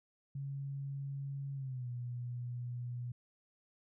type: tone with pitch glide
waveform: sine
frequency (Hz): 138.59 to 122.05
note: C#3 to B2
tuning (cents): 0 to -20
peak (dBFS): -38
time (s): 0.35-3.12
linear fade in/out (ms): 5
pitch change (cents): -220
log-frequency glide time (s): 1.54-1.88
effects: none